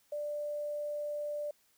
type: tone with quantisation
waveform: sine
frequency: 590 Hz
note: D5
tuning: 8 cents sharp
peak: -34 dBFS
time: 0.12-1.51 s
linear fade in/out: 5 ms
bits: 10
effects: white hiss -70 dBFS RMS until 1.77 s